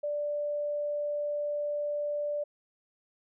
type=tone; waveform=sine; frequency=587.3 Hz; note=D5; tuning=in tune; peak=-29 dBFS; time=0.03-2.44 s; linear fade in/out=10 ms; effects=none